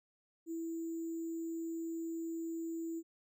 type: tone with sample-and-hold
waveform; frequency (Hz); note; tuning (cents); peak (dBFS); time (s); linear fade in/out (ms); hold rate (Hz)
sine; 329.6; E4; 0; -37; 0.46-3.03; 50; 7350
effects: none